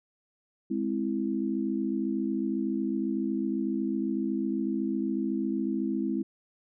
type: chord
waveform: sine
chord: Ab augmented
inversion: none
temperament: equal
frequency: 207.7 / 261.6 / 329.6 Hz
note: Ab3 / C4 / E4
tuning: 0 / 0 / 0 cents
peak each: -31 dBFS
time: 0.7-6.23 s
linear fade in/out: 10 ms
effects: none